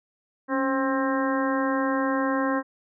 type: harmonic tone with a mistuned harmonic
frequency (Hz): 265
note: C4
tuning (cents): +22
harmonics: 1 / 2 / 3 / 4 / 5 / 6 / 7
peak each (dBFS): -25 / -28 / -34 / -29 / -36 / -33 / -36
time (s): 0.48-2.63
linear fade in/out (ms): 50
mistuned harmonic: 1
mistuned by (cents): +57
effects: none